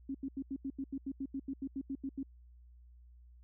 sine tone bursts, 271.1 Hz, C#4, 38 cents flat, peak -35 dBFS, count 16, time 0.09-2.231 s, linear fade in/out 5 ms, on 56 ms, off 83 ms, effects added 60 Hz sine -55 dBFS peak until 3.43 s

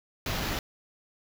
pink noise with sample-and-hold, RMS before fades -31 dBFS, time 0.26-0.59 s, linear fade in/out 2 ms, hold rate 8820 Hz, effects none

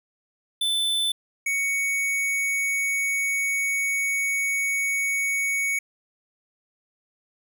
square tone pair in turn, 3520 / 2230 Hz, A7 / C#7, 0 / +10 cents, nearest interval minor sixth, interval 790 cents, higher first, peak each -22 / -23 dBFS, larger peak first, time 0.61-1.12 / 1.46-5.79 s, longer second, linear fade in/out 5 ms, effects none

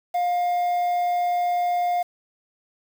triangle tone with quantisation, 708 Hz, F5, 23 cents sharp, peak -18 dBFS, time 0.14-2.03 s, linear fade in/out 10 ms, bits 7, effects none

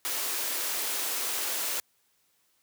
white high-pass noise, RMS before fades -31 dBFS, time 0.05-1.8 s, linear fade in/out 0 ms, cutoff 290 Hz, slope 24 dB/octave, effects white hiss -70 dBFS RMS until 2.62 s + high-pass 60 Hz 12 dB/octave

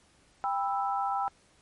sine chord, E minor, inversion first, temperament equal with one note detuned, 794.5 / 987.8 / 1318.5 Hz, G5 / B5 / E6, +23 / 0 / 0 cents, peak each -29 / -34 / -33 dBFS, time 0.44-1.28 s, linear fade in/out 0 ms, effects pink hiss -63 dBFS RMS until 1.61 s + MP3 48 kbps

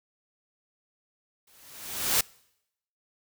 white noise with exponential growth, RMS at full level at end -21 dBFS, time 1.47-2.21 s, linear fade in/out 5 ms, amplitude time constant 160 ms, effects noise-tail reverb RT60 0.8 s tail -25 dB re dry

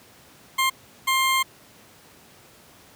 20% pulse tone bursts at uneven times, 1058 Hz, C6, 19 cents sharp, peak -14 dBFS, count 2, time 0.58-0.7 / 1.07-1.43 s, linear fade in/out 10 ms, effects pink hiss -51 dBFS RMS until 2.95 s + high-pass 100 Hz 12 dB/octave

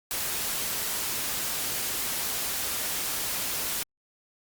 white noise, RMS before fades -30 dBFS, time 0.11-3.83 s, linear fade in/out 0 ms, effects Opus 48 kbps

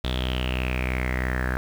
sawtooth tone with low-pass filter sweep, 63.1 Hz, B1, 38 cents sharp, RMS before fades -26 dBFS, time 0.04-1.57 s, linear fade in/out 0 ms, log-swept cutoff 3600 to 1600 Hz, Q 7.5, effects 7-bit

